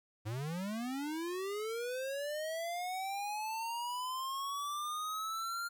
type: linear sweep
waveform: square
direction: up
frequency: 101.6 to 1402 Hz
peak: -37 dBFS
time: 0.25-5.69 s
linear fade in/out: 20 ms
effects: 13-bit